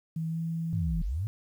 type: tone with pitch glide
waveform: sine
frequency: 161.8 to 164.63 Hz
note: E3 to E3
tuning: -32 to -2 cents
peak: -29 dBFS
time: 0.16-1.02 s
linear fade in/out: 5 ms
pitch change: +30 cents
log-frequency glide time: 0.28-0.38 s
type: linear two-way sweep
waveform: sine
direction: down then up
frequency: 112.4 to 34.65 to 112.4 Hz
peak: -28 dBFS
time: 0.73-1.27 s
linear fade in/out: 0 ms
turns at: 1.02 s
effects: 10-bit